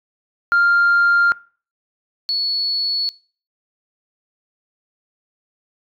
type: tone pair in turn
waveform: sine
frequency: 1396.9 / 4404 Hz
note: F6 / C#8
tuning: 0 / -12 cents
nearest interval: octave + minor sixth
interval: 1988 cents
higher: second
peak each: -10 / -17 dBFS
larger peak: first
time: 0.52-1.32 / 2.29-3.09 s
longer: neither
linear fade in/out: 0 ms
effects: noise-tail reverb RT60 0.4 s tail -22 dB re dry + tanh soft clip ceiling -9 dBFS